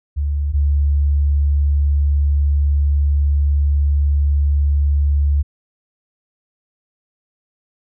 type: tone pair in turn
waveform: sine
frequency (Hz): 72.3 / 71.84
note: D2 / D2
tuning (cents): -27 / -38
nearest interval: unison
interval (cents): 11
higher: first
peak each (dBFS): -16 / -12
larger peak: second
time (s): 0.16-0.53 / 0.53-5.43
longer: second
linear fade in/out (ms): 20
effects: none